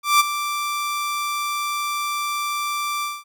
sawtooth tone with ADSR envelope, 1174.7 Hz, D6, in tune, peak -7 dBFS, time 0.03-3.24 s, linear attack 170 ms, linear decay 21 ms, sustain -12 dB, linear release 210 ms, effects none

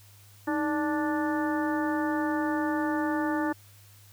harmonic tone with a mistuned harmonic, 293.7 Hz, D4, in tune, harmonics 1 / 2 / 3 / 4 / 5 / 6, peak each -27 / -35 / -33 / -38 / -38 / -37 dBFS, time 0.47-3.53 s, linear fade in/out 10 ms, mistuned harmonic 1, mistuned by +93 cents, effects added 101 Hz sine -53 dBFS peak until 4.12 s + white hiss -57 dBFS RMS until 4.12 s

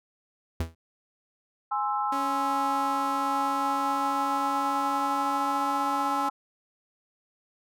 45% pulse tone with exponential decay, 82.1 Hz, E2, 6 cents flat, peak -23 dBFS, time 0.6-0.75 s, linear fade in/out 5 ms, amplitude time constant 32 ms
sine chord, Ab augmented, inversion none, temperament equal, 830.6 / 1046.5 / 1318.5 Hz, Ab5 / C6 / E6, 0 / 0 / 0 cents, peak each -28 / -31 / -30 dBFS, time 1.71-6.3 s, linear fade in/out 10 ms
sawtooth tone with pitch glide, 277.2 to 282.2 Hz, C#4 to C#4, 0 to +31 cents, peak -28 dBFS, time 2.12-6.29 s, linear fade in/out 5 ms, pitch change +31 cents, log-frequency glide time 3.1-5.75 s
effects none

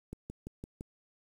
click train, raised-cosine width 3 ms, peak -28 dBFS, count 5, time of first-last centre 0.13-0.809 s, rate 5.89 Hz, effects 9-bit

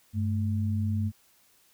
sine tone pair together, 98 / 217.7 Hz, G2 / A3, 0 / -18 cents, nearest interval octave + major second, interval 1382 cents, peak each -26 / -31 dBFS, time 0.13-1.12 s, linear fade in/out 50 ms, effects white hiss -63 dBFS RMS until 1.73 s

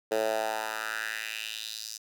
10% pulse tone with high-pass filter sweep, 109.8 Hz, A2, 3 cents flat, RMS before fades -33 dBFS, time 0.11-1.98 s, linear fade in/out 10 ms, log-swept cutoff 470 to 5700 Hz, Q 2.9, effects none

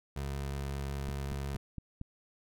25% pulse tone with vibrato, 69.3 Hz, C#2, in tune, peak -31 dBFS, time 0.16-1.57 s, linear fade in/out 5 ms, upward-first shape square, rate 5.4 Hz, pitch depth 8 cents each way
click train, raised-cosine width 5 ms, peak -27 dBFS, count 5, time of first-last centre 1.09-2.014 s, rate 4.33 Hz
effects none

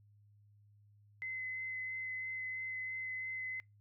sine tone with vibrato, 2044 Hz, C7, 41 cents flat, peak -38 dBFS, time 1.22-3.6 s, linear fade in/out 0 ms, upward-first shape sine, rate 3 Hz, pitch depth 10 cents each way, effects noise-tail reverb RT60 0.2 s tail -26 dB re dry + added 103 Hz sine -62 dBFS peak until 3.8 s

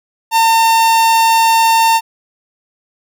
45% pulse tone, 906 Hz, A#5, 50 cents flat, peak -8 dBFS, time 0.31-2.01 s, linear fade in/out 50 ms, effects none

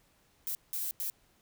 violet noise bursts at uneven times, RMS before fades -35 dBFS, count 3, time 0.47-0.55 / 0.73-0.91 / 1-1.1 s, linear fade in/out 0 ms, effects pink hiss -68 dBFS RMS until 1.41 s

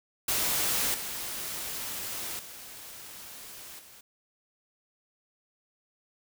white noise with level steps, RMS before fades -28 / -36 / -45 / -52 dBFS, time 0.28-4.01 s, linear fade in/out 5 ms, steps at 0.94 / 2.39 / 3.79 s, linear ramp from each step 2 ms, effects none

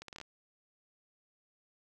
accelerating click train, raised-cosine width 0.2 ms, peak -28 dBFS, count 7, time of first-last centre 0.02-0.214 s, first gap 63 ms, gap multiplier 0.72, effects none

